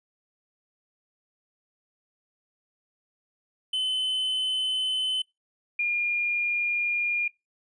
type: tone pair in turn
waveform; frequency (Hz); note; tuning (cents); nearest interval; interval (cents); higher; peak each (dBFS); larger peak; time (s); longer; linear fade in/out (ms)
triangle / sine; 3041 / 2416; F#7 / D7; +47 / +48; major third; 399; first; -23; neither; 3.73-5.22 / 5.79-7.28; neither; 5
effects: noise-tail reverb RT60 0.2 s tail -24 dB re dry + resampled to 22050 Hz